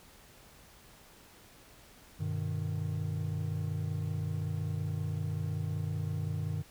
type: chord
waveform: triangle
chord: G augmented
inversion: none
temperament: equal with one note detuned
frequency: 98 / 123.47 / 153.6 Hz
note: G2 / B2 / D#3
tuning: 0 / 0 / -22 cents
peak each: -33 / -38 / -33 dBFS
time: 2.19-6.63 s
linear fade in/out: 20 ms
effects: pink hiss -57 dBFS RMS until 6.7 s